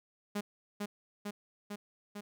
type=tone with echo; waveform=sawtooth; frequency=205.6 Hz; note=G#3; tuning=17 cents flat; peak=-29 dBFS; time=0.35-0.41 s; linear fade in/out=10 ms; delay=450 ms; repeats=4; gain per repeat=-2 dB; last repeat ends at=2.21 s; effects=none